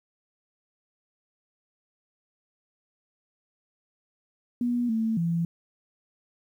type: tone with pitch steps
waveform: sine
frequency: 241.9 / 223.4 / 168.3 Hz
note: B3 / A3 / E3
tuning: -36 / +27 / +36 cents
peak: -23 dBFS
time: 4.61-5.45 s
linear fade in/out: 2 ms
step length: 280 ms
effects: 10-bit